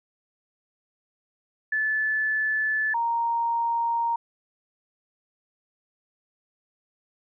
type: tone pair in turn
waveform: sine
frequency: 1738 / 931.4 Hz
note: A6 / A#5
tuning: -22 / -2 cents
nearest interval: major seventh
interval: 1080 cents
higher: first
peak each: -22 / -22 dBFS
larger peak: neither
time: 1.72-2.94 / 2.94-4.16 s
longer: neither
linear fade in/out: 5 ms
effects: none